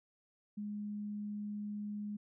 sine tone, 207.7 Hz, G#3, in tune, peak -38 dBFS, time 0.57-2.17 s, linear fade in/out 10 ms, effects none

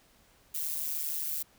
violet noise with amplitude modulation, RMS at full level -30 dBFS, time 0.54-1.43 s, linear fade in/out 10 ms, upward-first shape sine, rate 152 Hz, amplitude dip 85%, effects pink hiss -63 dBFS RMS until 1.58 s

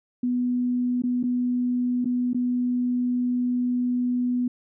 sine tone with dropouts, 246.9 Hz, B3, in tune, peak -21 dBFS, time 0.23-4.48 s, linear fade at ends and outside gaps 5 ms, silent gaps 1.021-1.036 / 1.23-1.237 / 2.046-2.055 / 2.333-2.345 s, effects none

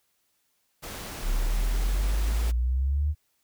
pink noise, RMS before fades -38 dBFS, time 0.82-2.52 s, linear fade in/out 20 ms
sine exponential sweep, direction up, 33.11 to 76.9 Hz, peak -22 dBFS, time 1.22-3.15 s, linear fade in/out 50 ms
effects white hiss -72 dBFS RMS until 3.43 s

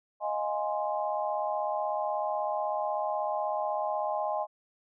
sine chord, F minor seventh, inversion third, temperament equal, 622.3 / 698.5 / 830.6 / 1046.5 Hz, Eb5 / F5 / Ab5 / C6, 0 / 0 / 0 / 0 cents, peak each -32 / -37 / -32 / -36 dBFS, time 0.2-4.47 s, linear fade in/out 50 ms, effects none

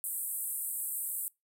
white band-pass noise, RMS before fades -36 dBFS, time 0.04-1.28 s, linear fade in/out 0 ms, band 8000 to 15000 Hz, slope 96 dB/octave, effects noise-tail reverb RT60 0.2 s tail -24 dB re dry

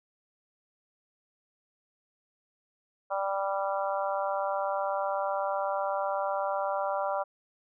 harmonic tone, 196 Hz, G3, in tune, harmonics 3 / 4 / 5 / 6 / 7, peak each -31 / -33 / -35 / -37 / -38 dBFS, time 3.1-7.24 s, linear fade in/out 20 ms, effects none

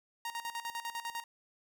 sawtooth tone with tremolo, 932.3 Hz, A#5, in tune, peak -32 dBFS, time 0.25-1.24 s, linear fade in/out 2 ms, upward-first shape square, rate 10 Hz, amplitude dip 75%, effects none

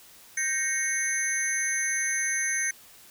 sine tone cluster, 1565 / 1863 / 2188 / 6180 / 10610 Hz, G6 / A#6 / C#7 / G8 / E9, -3 / -2 / -23 / -26 / +10 cents, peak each -35 / -30 / -33 / -28 / -37 dBFS, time 0.37-2.71 s, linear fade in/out 5 ms, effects white hiss -52 dBFS RMS until 3.1 s

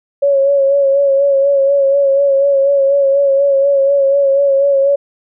sine tone with vibrato, 554.4 Hz, C#5, in tune, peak -8 dBFS, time 0.22-4.96 s, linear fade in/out 10 ms, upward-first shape sine, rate 4.1 Hz, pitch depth 34 cents each way, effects none

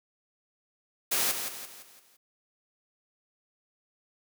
white noise with echo, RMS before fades -27 dBFS, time 1.11-1.32 s, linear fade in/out 10 ms, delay 170 ms, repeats 5, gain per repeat -7 dB, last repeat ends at 2.17 s, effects high-pass 200 Hz 12 dB/octave

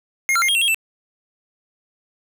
square tone with pitch steps, 2139 / 1370 / 2120 / 3245 / 2717 / 3257 / 2660 Hz, C7 / F6 / C7 / G#7 / F7 / G#7 / E7, +38 / -34 / +22 / -41 / -48 / -34 / +15 cents, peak -16 dBFS, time 0.29-0.745 s, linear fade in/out 0 ms, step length 65 ms, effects none

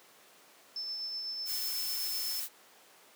sine tone with tremolo, 5280 Hz, E8, 2 cents sharp, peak -34 dBFS, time 0.76-2.4 s, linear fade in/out 2 ms, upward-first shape triangle, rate 8 Hz, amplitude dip 30%
blue noise, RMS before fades -37 dBFS, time 1.45-2.49 s, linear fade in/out 50 ms
effects pink hiss -58 dBFS RMS until 3.15 s + high-pass 400 Hz 12 dB/octave

